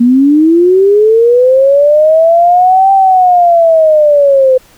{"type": "linear two-way sweep", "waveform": "sine", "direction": "up then down", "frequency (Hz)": [233.1, 784, 510], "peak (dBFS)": -3, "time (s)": [0, 4.58], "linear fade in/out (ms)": 10, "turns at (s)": 2.92, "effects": ["pink hiss -43 dBFS RMS until 4.77 s"]}